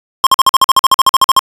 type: tone bursts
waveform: square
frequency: 1066 Hz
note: C6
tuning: 32 cents sharp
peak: -4 dBFS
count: 16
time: 0.24-1.392 s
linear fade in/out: 0 ms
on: 27 ms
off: 48 ms
effects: resampled to 32000 Hz